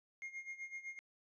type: tone with tremolo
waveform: triangle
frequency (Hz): 2132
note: C7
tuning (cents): +32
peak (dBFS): -40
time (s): 0.22-0.99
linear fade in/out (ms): 0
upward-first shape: sine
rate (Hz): 7.9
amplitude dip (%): 80
effects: resampled to 22050 Hz

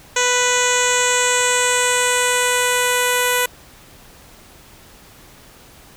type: tone with low-pass filter sweep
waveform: 10% pulse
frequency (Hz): 494.5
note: B4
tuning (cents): +2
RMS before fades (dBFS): -17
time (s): 0.16-3.46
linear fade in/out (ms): 5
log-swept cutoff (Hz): 6500 to 11000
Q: 3.4
effects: pink hiss -45 dBFS RMS until 5.96 s

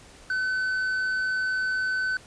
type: tone with tanh clipping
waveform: sine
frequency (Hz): 1516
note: F#6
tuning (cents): +42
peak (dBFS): -25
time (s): 0.3-2.17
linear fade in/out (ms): 2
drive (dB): 5
effects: pink hiss -50 dBFS RMS until 2.26 s + resampled to 22050 Hz

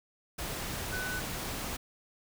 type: tone in noise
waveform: sine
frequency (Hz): 1498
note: F#6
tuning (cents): +21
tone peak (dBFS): -35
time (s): 0.92-1.2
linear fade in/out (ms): 10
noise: pink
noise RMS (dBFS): -37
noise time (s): 0.38-1.77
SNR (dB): -1
effects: none

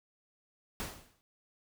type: noise with exponential decay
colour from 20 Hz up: pink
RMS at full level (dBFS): -36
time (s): 0.8-1.21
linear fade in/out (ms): 0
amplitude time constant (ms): 87
effects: none

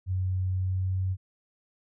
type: tone with pitch glide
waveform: sine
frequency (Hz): 92.9 to 93.82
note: F#2 to F#2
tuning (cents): +7 to +25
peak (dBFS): -25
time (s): 0.06-1.17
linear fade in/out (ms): 50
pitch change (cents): +18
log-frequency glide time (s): 0.5-1.01
effects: none

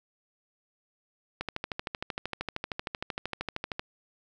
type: click train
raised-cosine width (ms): 0.3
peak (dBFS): -16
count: 32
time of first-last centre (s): 1.41-3.795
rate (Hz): 13
effects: none

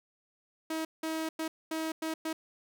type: tone bursts at uneven times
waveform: sawtooth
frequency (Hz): 319.4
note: D#4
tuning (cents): +45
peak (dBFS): -28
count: 6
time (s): 0.7-0.85 / 1.03-1.29 / 1.39-1.48 / 1.71-1.92 / 2.02-2.14 / 2.25-2.33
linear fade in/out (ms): 5
effects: none

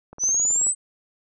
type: click train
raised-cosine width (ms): 1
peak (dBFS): -27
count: 11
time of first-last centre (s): 0.13-0.668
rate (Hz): 18.6
type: exponential sweep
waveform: sine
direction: up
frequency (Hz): 5920 to 8200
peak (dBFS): -18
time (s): 0.19-0.75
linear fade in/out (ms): 50
effects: none

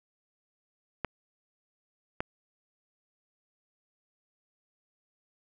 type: clicks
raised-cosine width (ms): 0.5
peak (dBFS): -15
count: 2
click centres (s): 1.047 / 2.205
effects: none

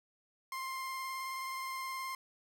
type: tone with vibrato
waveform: 30% pulse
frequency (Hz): 1054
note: C6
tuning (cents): +12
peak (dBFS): -35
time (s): 0.52-2.15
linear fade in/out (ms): 2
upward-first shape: triangle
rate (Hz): 19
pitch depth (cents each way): 17
effects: none

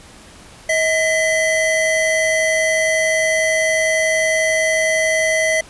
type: tone pair together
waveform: square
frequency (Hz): 636 / 2019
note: D#5 / B6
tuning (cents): +38 / +38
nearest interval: octave + minor sixth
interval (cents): 2000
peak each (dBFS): -18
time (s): 0.69-5.61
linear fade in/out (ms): 5
effects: pink hiss -42 dBFS RMS until 5.69 s + resampled to 24000 Hz

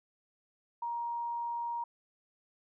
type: tone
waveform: sine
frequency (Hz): 942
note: A#5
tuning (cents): +18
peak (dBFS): -33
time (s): 0.82-1.84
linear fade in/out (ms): 5
effects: none

